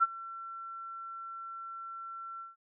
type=tone with ADSR envelope; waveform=sine; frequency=1350 Hz; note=E6; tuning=41 cents sharp; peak=-19 dBFS; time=0-2.56 s; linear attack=28 ms; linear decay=31 ms; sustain=-21 dB; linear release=160 ms; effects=none